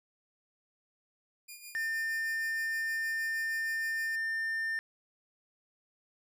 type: tone with tremolo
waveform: 10% pulse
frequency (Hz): 2425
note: D#7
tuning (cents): -45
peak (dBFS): -35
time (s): 1.48-4.16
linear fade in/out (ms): 10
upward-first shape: sine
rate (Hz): 6.4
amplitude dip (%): 60
type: tone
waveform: triangle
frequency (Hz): 1800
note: A6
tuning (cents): +39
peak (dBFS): -29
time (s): 1.75-4.79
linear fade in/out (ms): 0
effects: none